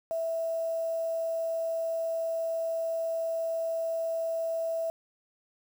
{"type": "tone with quantisation", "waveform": "sine", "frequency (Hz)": 657, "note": "E5", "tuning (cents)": -6, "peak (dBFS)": -28, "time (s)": [0.11, 4.9], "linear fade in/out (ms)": 0, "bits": 8, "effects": []}